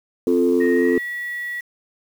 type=chord; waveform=sine; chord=F major; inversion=second; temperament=equal; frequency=261.6 / 349.2 / 440 Hz; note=C4 / F4 / A4; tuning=0 / 0 / 0 cents; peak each=-18 dBFS; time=0.27-0.98 s; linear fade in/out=2 ms
type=tone with pitch glide; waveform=sine; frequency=1864.7 to 1934.9 Hz; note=A#6 to B6; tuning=0 to -36 cents; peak=-25 dBFS; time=0.6-1.61 s; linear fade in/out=10 ms; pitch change=+64 cents; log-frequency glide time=0.73-1 s
effects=tanh soft clip ceiling -7 dBFS + 7-bit